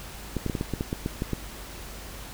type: clicks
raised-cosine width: 3 ms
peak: -14 dBFS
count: 11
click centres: 0.367 / 0.463 / 0.498 / 0.552 / 0.611 / 0.737 / 0.809 / 0.929 / 1.061 / 1.221 / 1.333 s
effects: added 50 Hz sine -43 dBFS peak until 2.33 s + pink hiss -42 dBFS RMS until 2.33 s